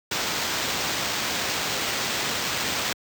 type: noise with sample-and-hold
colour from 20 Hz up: violet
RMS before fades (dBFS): -27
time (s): 0.11-2.93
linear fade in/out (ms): 5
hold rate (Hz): 11025
effects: high-pass 80 Hz 12 dB/octave